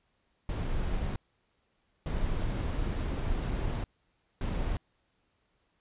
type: noise bursts at uneven times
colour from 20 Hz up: brown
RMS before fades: -31 dBFS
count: 3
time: 0.49-1.16 / 2.06-3.84 / 4.41-4.77 s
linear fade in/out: 2 ms
effects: pink hiss -74 dBFS RMS until 5.8 s + resampled to 8000 Hz